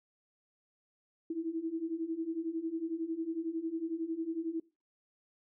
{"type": "beating tone pair", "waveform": "sine", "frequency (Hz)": [320, 331], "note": ["D#4", "E4"], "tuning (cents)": [49, 7], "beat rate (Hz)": 11, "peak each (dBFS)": [-38, -35], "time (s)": [1.3, 4.6], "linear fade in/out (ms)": 5, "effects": ["noise-tail reverb RT60 0.3 s tail -21 dB re dry"]}